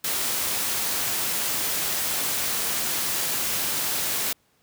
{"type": "noise", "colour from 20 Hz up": "white", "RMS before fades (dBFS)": -26, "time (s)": [0.04, 4.33], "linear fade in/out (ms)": 5, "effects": ["pink hiss -65 dBFS RMS until 4.62 s", "high-pass 80 Hz 12 dB/octave"]}